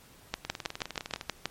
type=two click trains; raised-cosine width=0.2 ms; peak=-12 / -19 dBFS; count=8 / 16; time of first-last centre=0.34-1.456 / 0.45-1.211 s; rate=6.27 / 19.7 Hz; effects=pink hiss -56 dBFS RMS until 1.5 s + MP3 64 kbps